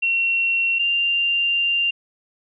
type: tone pair in turn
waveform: sine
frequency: 2730 / 2786 Hz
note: F7 / F7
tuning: -40 / -5 cents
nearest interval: unison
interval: 35 cents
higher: second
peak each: -17 dBFS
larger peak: neither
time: 0.02-0.79 / 0.79-1.91 s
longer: second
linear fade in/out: 10 ms
effects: none